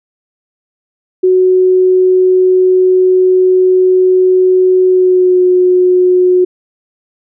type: tone with pitch glide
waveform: sine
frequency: 370 to 363.9 Hz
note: F#4 to F#4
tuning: 0 to -29 cents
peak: -5 dBFS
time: 1.23-6.45 s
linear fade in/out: 10 ms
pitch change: -29 cents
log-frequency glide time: 4.87-5.42 s
effects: none